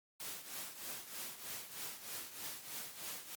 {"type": "noise with tremolo", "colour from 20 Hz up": "white", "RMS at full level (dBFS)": -43, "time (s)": [0.2, 3.35], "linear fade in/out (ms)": 0, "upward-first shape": "triangle", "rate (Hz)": 3.2, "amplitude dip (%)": 75, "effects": ["high-pass 100 Hz 12 dB/octave", "Opus 48 kbps"]}